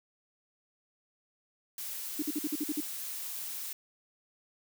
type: noise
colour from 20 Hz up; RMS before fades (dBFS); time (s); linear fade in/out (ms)
blue; -39; 1.78-3.73; 2
type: tone bursts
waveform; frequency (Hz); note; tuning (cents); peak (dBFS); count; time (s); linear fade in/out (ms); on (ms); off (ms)
sine; 300.3; D4; +39; -29; 8; 2.19-2.805; 5; 34; 49
effects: none